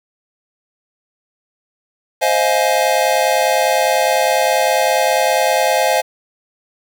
square chord, F minor seventh, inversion second, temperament just, 523.8 / 628.6 / 698.5 / 838.1 Hz, C5 / Eb5 / F5 / Ab5, +2 / +18 / 0 / +16 cents, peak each -19 dBFS, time 2.21-6.02 s, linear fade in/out 20 ms, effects 7-bit

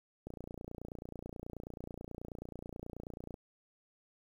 click train, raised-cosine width 2 ms, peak -30 dBFS, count 91, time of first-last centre 0.27-3.342 s, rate 29.3 Hz, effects 10-bit

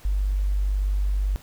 sine tone, 49 Hz, G1, in tune, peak -20 dBFS, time 0.05-1.36 s, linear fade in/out 0 ms, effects pink hiss -50 dBFS RMS until 1.42 s

